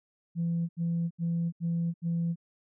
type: tone bursts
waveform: sine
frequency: 168.6 Hz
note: E3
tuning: 39 cents sharp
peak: -25 dBFS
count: 5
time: 0.35-2.358 s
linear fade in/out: 50 ms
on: 340 ms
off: 77 ms
effects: tanh soft clip ceiling -23 dBFS